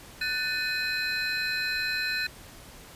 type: tone cluster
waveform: triangle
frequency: 1494 / 1771 / 2517 / 4089 Hz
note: F#6 / A6 / D#7 / C8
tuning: +16 / +11 / +19 / -41 cents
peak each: -31 dBFS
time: 0.21-2.27 s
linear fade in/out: 5 ms
effects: pink hiss -48 dBFS RMS until 2.95 s + resampled to 32000 Hz